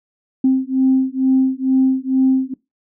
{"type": "beating tone pair", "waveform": "sine", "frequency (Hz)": [261.6, 263.8], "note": ["C4", "C4"], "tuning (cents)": [0, 14], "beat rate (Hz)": 2.2, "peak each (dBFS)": -15, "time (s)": [0.44, 2.54], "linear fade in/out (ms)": 5, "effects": ["noise-tail reverb RT60 0.2 s tail -21 dB re dry", "tanh soft clip ceiling -5 dBFS"]}